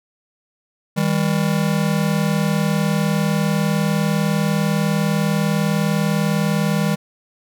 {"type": "tone pair together", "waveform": "square", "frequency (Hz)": [159.75, 199.7], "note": ["D#3", "G3"], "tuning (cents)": [46, 32], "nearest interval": "major third", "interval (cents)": 386, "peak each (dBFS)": -20, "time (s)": [0.96, 6.96], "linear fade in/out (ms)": 20, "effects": []}